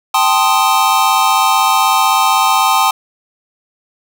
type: chord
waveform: square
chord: A half-diminished seventh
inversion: third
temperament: equal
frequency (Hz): 784 / 880 / 1046.5 / 1244.5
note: G5 / A5 / C6 / Eb6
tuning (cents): 0 / 0 / 0 / 0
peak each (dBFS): -16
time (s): 0.14-2.91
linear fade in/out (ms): 5
effects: none